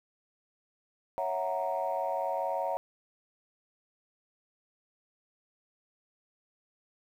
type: chord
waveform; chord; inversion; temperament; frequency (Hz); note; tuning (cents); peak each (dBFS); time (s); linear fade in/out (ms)
sine; F# dominant seventh; second; equal; 554.4 / 659.3 / 740 / 932.3; C#5 / E5 / F#5 / A#5; 0 / 0 / 0 / 0; -34; 1.18-2.77; 0
effects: tanh soft clip ceiling -21 dBFS + 10-bit